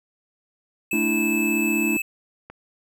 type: tone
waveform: square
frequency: 2614 Hz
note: E7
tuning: 15 cents flat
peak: -24 dBFS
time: 0.91-2.02 s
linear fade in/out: 5 ms
type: chord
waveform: triangle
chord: A suspended fourth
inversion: none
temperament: equal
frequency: 220 / 293.7 / 329.6 Hz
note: A3 / D4 / E4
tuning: 0 / 0 / 0 cents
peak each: -23 / -25 / -23 dBFS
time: 0.93-1.97 s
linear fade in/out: 2 ms
type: click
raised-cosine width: 0.5 ms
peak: -24 dBFS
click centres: 2.5 s
effects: none